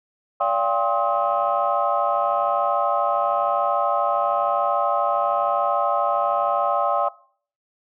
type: tone cluster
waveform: sine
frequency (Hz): 579 / 692 / 793 / 1061 / 1274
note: D5 / F5 / G5 / C6 / D#6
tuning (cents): -25 / -16 / +20 / +24 / +41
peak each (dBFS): -24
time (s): 0.4-7.09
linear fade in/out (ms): 10
effects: noise-tail reverb RT60 0.5 s tail -20 dB re dry + tanh soft clip ceiling -8 dBFS